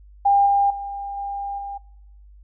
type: tone with level steps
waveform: sine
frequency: 801 Hz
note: G5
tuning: 37 cents sharp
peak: -13 / -15 / -28 / -26 / -29 dBFS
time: 0.25-1.78 s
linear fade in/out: 10 ms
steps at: 0.46 / 0.7 / 1.17 / 1.58 s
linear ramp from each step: 5 ms
effects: noise-tail reverb RT60 0.9 s tail -23 dB re dry + added 50 Hz sine -44 dBFS peak until 2.43 s